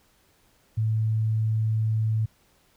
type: tone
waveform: sine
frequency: 110 Hz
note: A2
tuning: in tune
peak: -21 dBFS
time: 0.77-2.26 s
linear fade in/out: 10 ms
effects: pink hiss -63 dBFS RMS until 2.76 s